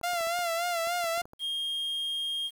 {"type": "clicks", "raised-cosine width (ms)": 1, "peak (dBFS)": -34, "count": 11, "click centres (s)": [0.013, 0.134, 0.209, 0.271, 0.39, 0.872, 1.042, 1.177, 1.217, 1.255, 1.334]}
{"type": "tone with vibrato", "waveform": "sawtooth", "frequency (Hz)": 685, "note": "F5", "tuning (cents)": -34, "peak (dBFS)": -24, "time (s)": [0.03, 1.22], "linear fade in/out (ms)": 10, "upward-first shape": "sine", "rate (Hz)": 3.5, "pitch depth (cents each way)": 62}
{"type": "tone", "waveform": "triangle", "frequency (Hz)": 3230, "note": "G#7", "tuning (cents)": -49, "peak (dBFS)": -28, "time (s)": [1.39, 2.51], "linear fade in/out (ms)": 50}
{"effects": ["9-bit"]}